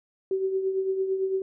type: tone with tremolo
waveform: sine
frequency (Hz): 382.3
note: G4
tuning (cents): -43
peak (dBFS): -21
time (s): 0.31-1.42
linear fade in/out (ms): 2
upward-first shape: triangle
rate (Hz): 8.9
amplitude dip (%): 60
effects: none